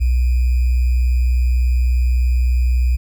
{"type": "tone with sample-and-hold", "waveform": "sine", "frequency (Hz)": 61.74, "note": "B1", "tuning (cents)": 0, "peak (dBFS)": -12, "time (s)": [0, 2.97], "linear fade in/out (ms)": 20, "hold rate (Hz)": 2450, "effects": []}